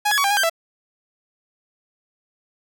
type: tone with pitch steps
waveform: sawtooth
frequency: 832 / 1684 / 1127 / 797 / 823 / 1575 / 663 Hz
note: G#5 / G#6 / C#6 / G5 / G#5 / G6 / E5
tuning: +3 / +24 / +28 / +28 / -16 / +8 / +10 cents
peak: -13 dBFS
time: 0.05-0.498 s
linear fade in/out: 10 ms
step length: 64 ms
effects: none